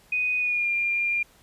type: tone with pitch glide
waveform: sine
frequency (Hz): 2490 to 2398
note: D#7 to D7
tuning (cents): +1 to +36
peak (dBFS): -22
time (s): 0.12-1.23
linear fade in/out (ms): 5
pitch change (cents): -65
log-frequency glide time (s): 0.38-0.69
effects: pink hiss -57 dBFS RMS until 1.42 s + resampled to 32000 Hz